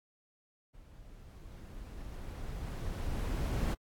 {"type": "noise with level ramp", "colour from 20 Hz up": "brown", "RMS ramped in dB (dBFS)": [-55, -30], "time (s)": [0.73, 3.75], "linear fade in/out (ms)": 20, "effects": ["AAC 64 kbps"]}